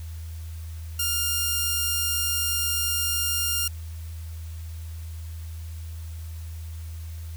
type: tone pair together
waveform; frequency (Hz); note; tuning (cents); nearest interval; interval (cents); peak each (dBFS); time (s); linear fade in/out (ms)
5% pulse; 1404.5 / 2809; F6 / F7; +9 / +9; octave; 1200; -18; 0.99-3.68; 5
effects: added 81 Hz sine -33 dBFS peak until 7.36 s + white hiss -51 dBFS RMS until 7.36 s